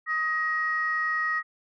sine tone pair together, 1256.7 / 1891 Hz, D#6 / A#6, +17 / +24 cents, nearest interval perfect fifth, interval 707 cents, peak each -28 / -25 dBFS, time 0.06-1.43 s, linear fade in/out 50 ms, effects tanh soft clip ceiling -17 dBFS

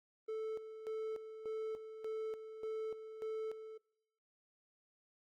triangle tone with tremolo, 439 Hz, A4, 4 cents flat, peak -36 dBFS, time 0.28-3.78 s, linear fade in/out 10 ms, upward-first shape square, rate 1.7 Hz, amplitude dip 65%, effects noise-tail reverb RT60 0.8 s tail -25 dB re dry + AAC 64 kbps

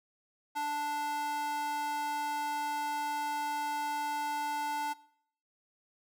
square tone with high-pass filter, 293.7 Hz, D4, in tune, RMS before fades -34 dBFS, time 0.55-4.94 s, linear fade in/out 20 ms, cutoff 730 Hz, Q 7.3, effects noise-tail reverb RT60 0.6 s tail -20 dB re dry

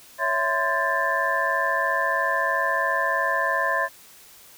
sine tone cluster, 557 / 660 / 1034 / 1607 / 1761 Hz, C#5 / E5 / C6 / G6 / A6, +8 / +2 / -21 / +43 / +1 cents, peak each -30 / -28 / -25 / -29 / -25 dBFS, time 0.18-3.89 s, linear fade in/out 50 ms, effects white hiss -49 dBFS RMS until 4.57 s

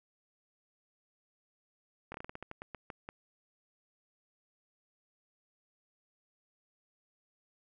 slowing click train, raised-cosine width 0.5 ms, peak -27 dBFS, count 13, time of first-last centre 2.12-3.089 s, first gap 23 ms, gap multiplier 1.21, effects none

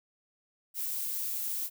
violet noise, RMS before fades -34 dBFS, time 0.74-1.7 s, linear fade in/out 50 ms, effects none

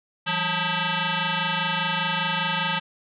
sine tone with frequency modulation, 880 Hz, A5, in tune, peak -22 dBFS, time 0.26-2.8 s, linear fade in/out 20 ms, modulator 357 Hz, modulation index 7.1, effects none

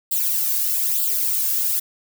violet noise with flanger, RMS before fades -21 dBFS, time 0.11-1.8 s, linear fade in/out 10 ms, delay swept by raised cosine 0.24 to 1.84 ms, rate 1.1 Hz, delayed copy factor +0.85, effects none

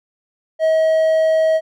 triangle tone, 638 Hz, D#5, 43 cents sharp, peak -10 dBFS, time 0.59-1.61 s, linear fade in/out 50 ms, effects none

